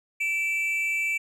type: tone pair together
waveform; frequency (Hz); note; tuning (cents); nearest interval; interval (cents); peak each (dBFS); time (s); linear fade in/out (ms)
triangle; 2323 / 2663; D7 / E7; -20 / +17; major second; 237; -23 / -30; 0.2-1.18; 10
effects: none